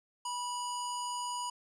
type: tone with low-pass filter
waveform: square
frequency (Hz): 977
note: B5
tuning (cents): -19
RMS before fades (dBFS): -37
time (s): 0.25-1.5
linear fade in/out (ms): 5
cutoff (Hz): 8000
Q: 3.6
effects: none